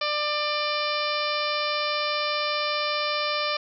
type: harmonic tone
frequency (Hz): 595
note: D5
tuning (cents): +22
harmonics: 1 / 2 / 3 / 4 / 5 / 6 / 7 / 8 / 9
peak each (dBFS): -30 / -29 / -36 / -31 / -35 / -35 / -36 / -34 / -37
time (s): 0.01-3.57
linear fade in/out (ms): 5
effects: none